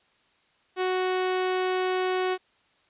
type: tone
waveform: sawtooth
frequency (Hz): 370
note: F#4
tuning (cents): 0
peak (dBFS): -20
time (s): 0.76-2.38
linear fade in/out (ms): 50
effects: white hiss -65 dBFS RMS until 2.89 s + resampled to 8000 Hz